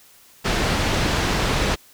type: low-pass noise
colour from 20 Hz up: pink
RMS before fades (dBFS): -21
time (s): 0.44-1.76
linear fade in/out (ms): 20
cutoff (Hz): 5100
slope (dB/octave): 12
effects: white hiss -51 dBFS RMS until 1.93 s